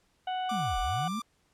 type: harmonic tone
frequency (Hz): 741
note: F#5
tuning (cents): +2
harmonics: 1 / 2 / 3 / 4 / 5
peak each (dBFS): -30 / -43 / -51 / -42 / -55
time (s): 0.27-1.08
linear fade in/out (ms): 5
type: tone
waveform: 45% pulse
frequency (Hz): 1182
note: D6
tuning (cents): +11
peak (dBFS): -35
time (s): 0.49-1.22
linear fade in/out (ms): 5
type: linear two-way sweep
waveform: sine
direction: down then up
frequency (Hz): 233.1 to 32.7 to 233.1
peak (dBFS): -32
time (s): 0.51-1.2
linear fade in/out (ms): 10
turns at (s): 0.79
effects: pink hiss -70 dBFS RMS until 1.53 s + low-pass 10000 Hz 12 dB/octave